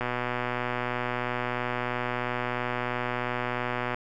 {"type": "click train", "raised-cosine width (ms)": 0.5, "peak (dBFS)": -14, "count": 485, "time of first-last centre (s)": [0.01, 3.945], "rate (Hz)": 123, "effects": []}